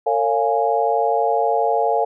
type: chord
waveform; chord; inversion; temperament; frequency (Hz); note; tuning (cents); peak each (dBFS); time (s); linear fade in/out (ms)
sine; Bb minor seventh; none; equal with one note detuned; 454.7 / 554.4 / 698.5 / 830.6; Bb4 / Db5 / F5 / Ab5; -43 / 0 / 0 / 0; -21 / -23 / -20 / -21; 0.06-2.05; 10
effects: none